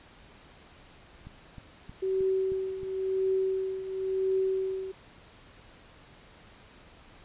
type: click train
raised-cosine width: 5 ms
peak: -32 dBFS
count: 6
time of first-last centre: 1.27-2.833 s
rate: 3.2 Hz
type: tone with tremolo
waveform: sine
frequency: 380.4 Hz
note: F#4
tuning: 48 cents sharp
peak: -23 dBFS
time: 2.02-4.92 s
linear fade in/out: 10 ms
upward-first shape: triangle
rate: 0.96 Hz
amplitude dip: 75%
effects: pink hiss -54 dBFS RMS until 7.24 s + resampled to 8000 Hz